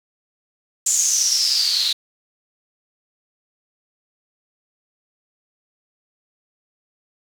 white noise with band-pass filter sweep, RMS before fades -19 dBFS, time 0.86-1.93 s, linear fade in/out 5 ms, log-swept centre 7200 to 3900 Hz, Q 9.4, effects none

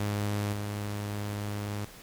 sawtooth tone with level steps, 103.3 Hz, G#2, 9 cents flat, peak -24 / -28 dBFS, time 0-1.85 s, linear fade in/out 5 ms, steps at 0.52 s, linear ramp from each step 20 ms, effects pink hiss -49 dBFS RMS until 2.02 s + MP3 96 kbps

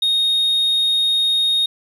sine tone, 3719 Hz, A#7, 5 cents flat, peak -12 dBFS, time 0.02-1.66 s, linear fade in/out 5 ms, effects tanh soft clip ceiling -13 dBFS + 8-bit

